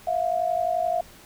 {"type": "tone pair together", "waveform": "sine", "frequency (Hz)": [659.3, 710.8], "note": ["E5", "F5"], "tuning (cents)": [0, 30], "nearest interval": "minor second", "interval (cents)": 130, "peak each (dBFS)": [-25, -24], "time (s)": [0.07, 1.01], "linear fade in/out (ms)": 5, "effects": ["pink hiss -49 dBFS RMS until 1.25 s"]}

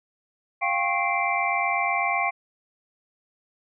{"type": "tone cluster", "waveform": "sine", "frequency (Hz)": [699, 787, 1089, 2083, 2341], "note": ["F5", "G5", "C#6", "C7", "D7"], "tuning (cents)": [1, 7, -31, -8, -6], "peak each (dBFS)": -28, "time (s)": [0.61, 2.31], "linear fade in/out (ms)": 20, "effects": []}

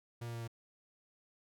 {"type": "tone with pitch steps", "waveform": "45% pulse", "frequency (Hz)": [118.1, 117.22, 116.34, 115.47], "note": ["A#2", "A#2", "A#2", "A#2"], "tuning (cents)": [23, 10, -3, -16], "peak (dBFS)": -40, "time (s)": [0.21, 0.478], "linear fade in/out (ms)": 10, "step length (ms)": 67, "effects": []}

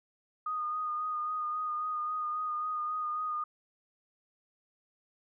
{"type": "tone with vibrato", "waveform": "sine", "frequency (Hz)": 1233, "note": "D#6", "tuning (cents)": -16, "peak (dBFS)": -31, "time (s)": [0.46, 3.44], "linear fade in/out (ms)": 5, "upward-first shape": "sine", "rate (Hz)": 3.7, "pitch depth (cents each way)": 22, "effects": []}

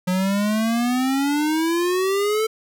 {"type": "exponential sweep", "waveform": "square", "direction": "up", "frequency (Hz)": [180.2, 445.3], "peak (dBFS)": -19, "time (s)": [0.07, 2.47], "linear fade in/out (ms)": 10, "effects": []}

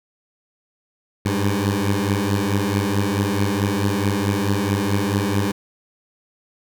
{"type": "beating tone pair", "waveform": "15% pulse", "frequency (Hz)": [98, 102.6], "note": ["G2", "G#2"], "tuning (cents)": [0, -21], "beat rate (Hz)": 4.6, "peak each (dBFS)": -15, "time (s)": [1.25, 5.52], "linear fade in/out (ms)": 10, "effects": []}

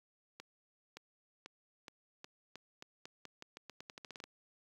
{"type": "accelerating click train", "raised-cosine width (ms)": 0.2, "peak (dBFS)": -30, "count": 20, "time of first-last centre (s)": [0.4, 4.24], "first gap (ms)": 570, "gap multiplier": 0.86, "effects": ["high-pass 100 Hz 12 dB/octave", "10-bit"]}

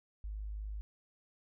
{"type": "tone", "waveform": "sine", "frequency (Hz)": 51.91, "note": "G#1", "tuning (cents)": 0, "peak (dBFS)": -38, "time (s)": [0.24, 0.81], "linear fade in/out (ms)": 0, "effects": []}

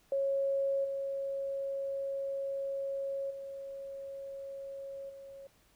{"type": "tone with level steps", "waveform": "sine", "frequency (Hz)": 549, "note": "C#5", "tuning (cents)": -17, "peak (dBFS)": [-28, -33, -40, -46], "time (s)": [0.12, 5.47], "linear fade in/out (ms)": 2, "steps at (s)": [0.84, 3.3, 5.09], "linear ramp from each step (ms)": 10, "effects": ["pink hiss -67 dBFS RMS until 5.75 s"]}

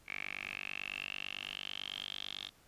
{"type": "tone with band-pass filter sweep", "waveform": "10% pulse", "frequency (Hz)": 49, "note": "G1", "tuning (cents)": 0, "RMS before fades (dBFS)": -43, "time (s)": [0.06, 2.51], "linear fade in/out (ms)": 50, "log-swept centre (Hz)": [2300, 3500], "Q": 9.2, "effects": ["pink hiss -65 dBFS RMS until 2.67 s", "resampled to 32000 Hz"]}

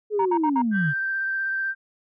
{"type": "linear sweep", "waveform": "sine", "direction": "down", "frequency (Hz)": [431.6, 132.7], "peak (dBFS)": -20, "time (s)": [0.1, 0.94], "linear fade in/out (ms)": 50}
{"type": "tone bursts", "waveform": "sine", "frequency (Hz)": 935, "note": "A#5", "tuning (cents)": 5, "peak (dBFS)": -19, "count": 4, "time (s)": [0.19, 0.62], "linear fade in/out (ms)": 5, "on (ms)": 64, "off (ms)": 58}
{"type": "tone with vibrato", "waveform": "sine", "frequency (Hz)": 1568, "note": "G6", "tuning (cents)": 0, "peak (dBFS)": -23, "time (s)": [0.71, 1.75], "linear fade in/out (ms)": 50, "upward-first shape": "sine", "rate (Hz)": 16, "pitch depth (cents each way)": 13}
{"effects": ["tanh soft clip ceiling -12 dBFS"]}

